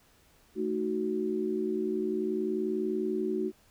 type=chord; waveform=sine; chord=D# diminished; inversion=second; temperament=equal with one note detuned; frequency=220 / 311.1 / 371.5 Hz; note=A3 / D#4 / F#4; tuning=0 / 0 / +7 cents; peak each=-34 / -34 / -30 dBFS; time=0.55-3.52 s; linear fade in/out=50 ms; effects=pink hiss -63 dBFS RMS until 3.7 s